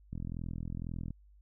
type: click train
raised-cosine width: 5 ms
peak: -27 dBFS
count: 42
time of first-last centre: 0.13-1.106 s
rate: 42 Hz
effects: added 50 Hz sine -57 dBFS peak until 1.41 s